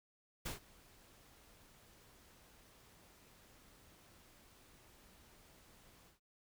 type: noise with ADSR envelope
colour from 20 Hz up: pink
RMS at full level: -41 dBFS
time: 0.45-6.2 s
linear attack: 12 ms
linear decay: 130 ms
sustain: -23 dB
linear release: 130 ms
effects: none